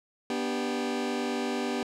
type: chord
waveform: sawtooth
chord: G major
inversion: first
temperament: just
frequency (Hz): 245 / 294 / 392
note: B3 / D4 / G4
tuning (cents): -14 / +2 / 0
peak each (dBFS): -27 / -31 / -29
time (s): 0.3-1.83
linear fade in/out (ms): 2
effects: low-pass 7000 Hz 12 dB/octave